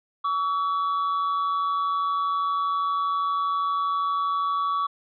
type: tone pair together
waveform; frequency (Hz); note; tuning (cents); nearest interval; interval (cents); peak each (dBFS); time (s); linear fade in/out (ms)
triangle; 1135 / 1307.5; C#6 / E6; +41 / -15; major second; 244; -21 / -30; 0.24-4.87; 10
effects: resampled to 11025 Hz